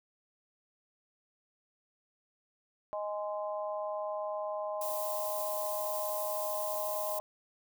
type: harmonic tone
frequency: 207.7 Hz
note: G#3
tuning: in tune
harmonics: 3 / 4 / 5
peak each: -35 / -41 / -41 dBFS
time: 2.93-7.2 s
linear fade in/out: 0 ms
type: noise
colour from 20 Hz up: violet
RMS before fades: -39 dBFS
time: 4.81-7.19 s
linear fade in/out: 5 ms
effects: none